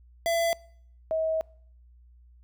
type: tone pair in turn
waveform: square / sine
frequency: 672 / 639.6 Hz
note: E5 / D#5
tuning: +33 / +48 cents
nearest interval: minor second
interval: 85 cents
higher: first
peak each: -24 dBFS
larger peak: neither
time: 0.26-0.53 / 1.11-1.41 s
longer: second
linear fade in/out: 0 ms
effects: noise-tail reverb RT60 0.6 s tail -24 dB re dry + added 60 Hz sine -52 dBFS peak until 2.43 s